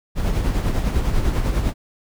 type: noise with tremolo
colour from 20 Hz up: brown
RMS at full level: -18 dBFS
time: 0.15-1.74 s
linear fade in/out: 50 ms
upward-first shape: sine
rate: 10 Hz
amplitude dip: 45%
effects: none

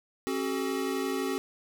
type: tone cluster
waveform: square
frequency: 270.6 / 376.9 / 428.5 Hz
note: C#4 / F#4 / A4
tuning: -42 / +32 / -46 cents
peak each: -33 / -33 / -36 dBFS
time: 0.27-1.38 s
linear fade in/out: 0 ms
effects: none

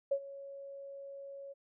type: tone with ADSR envelope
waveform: sine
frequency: 554.4 Hz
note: C#5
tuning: in tune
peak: -26 dBFS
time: 0.11-1.54 s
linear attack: 9 ms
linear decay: 70 ms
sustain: -18 dB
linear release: 23 ms
effects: none

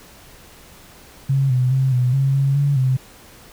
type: tone with pitch steps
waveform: sine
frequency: 136.2 / 126.5 / 132.7 / 124.9 / 135.9 / 137.4 / 142.2 / 130.1 Hz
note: C#3 / B2 / C3 / B2 / C#3 / C#3 / C#3 / C3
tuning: -30 / +42 / +25 / +20 / -34 / -15 / +45 / -9 cents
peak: -14 dBFS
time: 1.29-2.97 s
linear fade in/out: 10 ms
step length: 210 ms
effects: pink hiss -45 dBFS RMS until 3.52 s

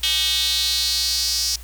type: tone with high-pass filter sweep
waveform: square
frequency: 171.3 Hz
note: F3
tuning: 33 cents flat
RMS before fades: -21 dBFS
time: 0.03-1.56 s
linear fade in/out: 5 ms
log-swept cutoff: 3300 to 5200 Hz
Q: 4.4
effects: added 60 Hz sine -36 dBFS peak until 1.63 s + white hiss -45 dBFS RMS until 1.63 s

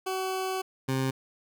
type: tone pair in turn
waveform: 20% pulse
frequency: 377.2 / 132.44 Hz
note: F#4 / C3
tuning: +33 / +21 cents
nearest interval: octave + tritone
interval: 1812 cents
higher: first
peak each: -24 / -21 dBFS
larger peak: second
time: 0.06-0.62 / 0.88-1.11 s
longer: first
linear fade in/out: 10 ms
effects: none

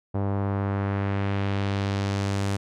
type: tone with low-pass filter sweep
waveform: sawtooth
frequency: 99.2 Hz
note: G2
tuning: 21 cents sharp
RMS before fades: -26 dBFS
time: 0.14-2.57 s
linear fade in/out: 10 ms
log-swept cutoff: 810 to 9100 Hz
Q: 1.1
effects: none

